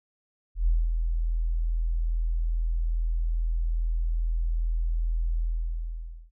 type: tone with ADSR envelope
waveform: sine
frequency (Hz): 41.2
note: E1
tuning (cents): 0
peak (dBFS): -18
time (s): 0.55-6.31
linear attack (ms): 120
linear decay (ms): 220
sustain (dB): -5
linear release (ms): 920
effects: none